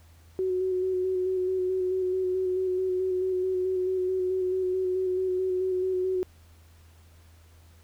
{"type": "tone with vibrato", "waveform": "sine", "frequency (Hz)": 371, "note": "F#4", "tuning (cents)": 5, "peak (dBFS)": -24, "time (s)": [0.39, 6.23], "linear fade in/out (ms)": 0, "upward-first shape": "square", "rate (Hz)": 4.6, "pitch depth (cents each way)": 18, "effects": ["added 82 Hz sine -52 dBFS peak until 7.83 s", "pink hiss -61 dBFS RMS until 7.83 s"]}